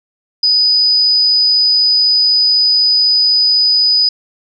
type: tone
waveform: sine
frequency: 4978 Hz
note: D#8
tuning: in tune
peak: -8 dBFS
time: 0.43-4.09 s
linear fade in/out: 5 ms
effects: none